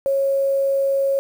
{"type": "tone", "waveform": "sine", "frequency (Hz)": 548, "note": "C#5", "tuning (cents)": -20, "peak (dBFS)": -16, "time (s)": [0.06, 1.19], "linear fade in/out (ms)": 0, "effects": ["7-bit"]}